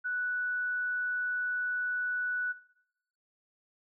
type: tone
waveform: sine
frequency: 1480 Hz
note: F#6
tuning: in tune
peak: -30 dBFS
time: 0.04-2.53 s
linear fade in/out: 20 ms
effects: noise-tail reverb RT60 0.8 s tail -18 dB re dry